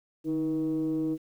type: tone with frequency modulation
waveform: sine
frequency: 315.8 Hz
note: D#4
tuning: 26 cents sharp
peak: -25 dBFS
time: 0.24-1.18 s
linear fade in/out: 50 ms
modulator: 164 Hz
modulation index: 0.5
effects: tanh soft clip ceiling -21 dBFS + 10-bit